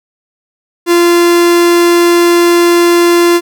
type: tone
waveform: 45% pulse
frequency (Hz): 345.4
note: F4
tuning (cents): -19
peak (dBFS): -5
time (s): 0.86-3.41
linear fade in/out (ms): 50
effects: none